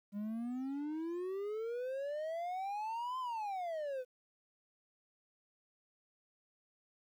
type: exponential two-way sweep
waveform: triangle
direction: up then down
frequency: 200 to 1043 to 493.5 Hz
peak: -35 dBFS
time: 0.12-4.05 s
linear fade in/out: 50 ms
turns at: 3.19 s
effects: 12-bit